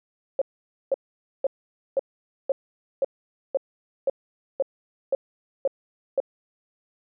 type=tone bursts; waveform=sine; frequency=543 Hz; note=C#5; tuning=36 cents flat; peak=-18 dBFS; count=12; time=0.39-6.202 s; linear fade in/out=2 ms; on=26 ms; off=500 ms; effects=none